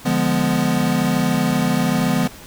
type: chord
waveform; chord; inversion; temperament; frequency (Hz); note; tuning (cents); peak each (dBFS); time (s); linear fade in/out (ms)
square; D diminished seventh; none; equal with one note detuned; 146.83 / 174.61 / 207.7 / 248.9; D3 / F3 / Ab3 / Cb4; 0 / 0 / 0 / +14; -25 / -22 / -23 / -21; 0.05-2.28; 10
effects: pink hiss -40 dBFS RMS until 2.46 s